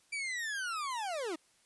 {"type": "linear sweep", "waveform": "40% pulse", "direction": "down", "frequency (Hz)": [2349, 293.7], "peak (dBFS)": -34, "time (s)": [0.12, 1.36], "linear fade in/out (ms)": 10, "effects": ["white hiss -68 dBFS RMS until 1.65 s", "resampled to 24000 Hz"]}